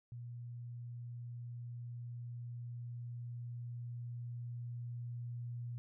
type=tone with level ramp; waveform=sine; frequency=120 Hz; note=B2; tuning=49 cents flat; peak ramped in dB=-44 to -40 dBFS; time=0.12-5.78 s; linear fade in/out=0 ms; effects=none